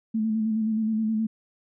sine tone with vibrato, 219.4 Hz, A3, 5 cents flat, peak -22 dBFS, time 0.14-1.27 s, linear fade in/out 10 ms, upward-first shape square, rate 9.5 Hz, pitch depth 29 cents each way, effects none

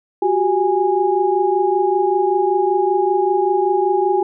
sine tone cluster, 363.9 / 389.1 / 825 Hz, F#4 / G4 / G#5, -29 / -13 / -12 cents, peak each -18 dBFS, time 0.22-4.23 s, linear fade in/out 5 ms, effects none

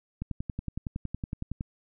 click train, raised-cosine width 5 ms, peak -20 dBFS, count 16, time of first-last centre 0.22-1.609 s, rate 10.8 Hz, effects none

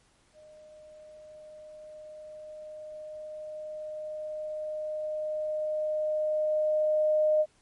sine tone with level ramp, 614 Hz, D#5, 23 cents flat, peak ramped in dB -50 to -20 dBFS, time 0.33-7.46 s, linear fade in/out 50 ms, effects pink hiss -65 dBFS RMS until 7.61 s + MP3 48 kbps

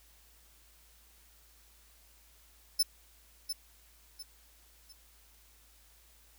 sawtooth tone with echo, 5274 Hz, E8, in tune, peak -21 dBFS, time 2.79-2.83 s, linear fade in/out 10 ms, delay 700 ms, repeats 3, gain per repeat -9 dB, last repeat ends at 4.93 s, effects added 55 Hz sine -63 dBFS peak until 6.38 s + white hiss -63 dBFS RMS until 6.38 s

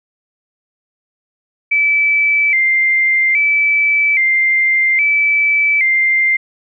sine tone with vibrato, 2200 Hz, C#7, 14 cents flat, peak -10 dBFS, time 1.71-6.37 s, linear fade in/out 10 ms, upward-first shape square, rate 0.61 Hz, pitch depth 84 cents each way, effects none

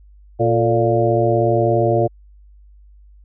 harmonic tone with a mistuned harmonic, 116.54 Hz, A#2, in tune, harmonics 1 / 2 / 3 / 4 / 5 / 6, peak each -19 / -28 / -19 / -21 / -19 / -21 dBFS, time 0.39-2.08 s, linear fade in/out 20 ms, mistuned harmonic 4, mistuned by -78 cents, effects added 50 Hz sine -43 dBFS peak until 3.24 s

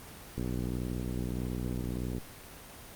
click train, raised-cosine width 3 ms, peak -21 dBFS, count 112, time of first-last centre 0.38-2.182 s, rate 61.6 Hz, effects pink hiss -48 dBFS RMS until 2.95 s + Opus 24 kbps

